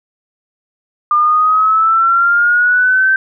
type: exponential sweep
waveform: sine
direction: up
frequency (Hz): 1197 to 1558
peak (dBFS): -8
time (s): 1.11-3.16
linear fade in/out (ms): 2
effects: none